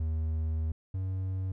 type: tone pair in turn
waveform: triangle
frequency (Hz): 79.3 / 94.3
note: D#2 / F#2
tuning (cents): +33 / +33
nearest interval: minor third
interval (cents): 300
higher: second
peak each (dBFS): -26 / -28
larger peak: first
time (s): 0-0.72 / 0.94-1.52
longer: first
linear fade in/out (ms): 5
effects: none